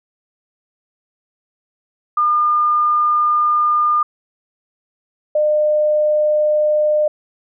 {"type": "tone pair in turn", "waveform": "sine", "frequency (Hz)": [1209, 604.5], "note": ["D6", "D5"], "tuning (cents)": [50, 50], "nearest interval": "octave", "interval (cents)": 1200, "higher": "first", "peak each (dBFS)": -12, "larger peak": "neither", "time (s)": [[2.17, 4.03], [5.35, 7.08]], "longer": "first", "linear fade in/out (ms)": 5, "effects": []}